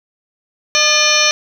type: harmonic tone with a mistuned harmonic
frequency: 605 Hz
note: D#5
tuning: 49 cents flat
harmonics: 1 / 2 / 3 / 4 / 5 / 6 / 7 / 9 / 10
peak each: -21 / -21 / -21 / -16 / -20 / -20 / -19 / -19 / -17 dBFS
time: 0.75-1.31 s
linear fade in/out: 0 ms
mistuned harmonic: 3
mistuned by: -73 cents
effects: 7-bit